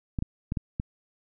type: clicks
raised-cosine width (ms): 5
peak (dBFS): -16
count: 5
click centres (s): 0.188 / 0.224 / 0.521 / 0.572 / 0.799
effects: none